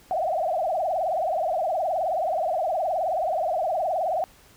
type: tone with vibrato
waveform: sine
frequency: 687 Hz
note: F5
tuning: 29 cents flat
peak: -22 dBFS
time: 0.11-4.24 s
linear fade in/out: 0 ms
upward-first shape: triangle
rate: 19 Hz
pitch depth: 240 cents each way
effects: pink hiss -54 dBFS RMS until 4.56 s